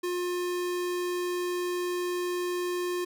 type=tone; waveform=square; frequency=356 Hz; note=F4; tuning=33 cents sharp; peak=-29 dBFS; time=0.03-3.05 s; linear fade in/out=10 ms; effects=none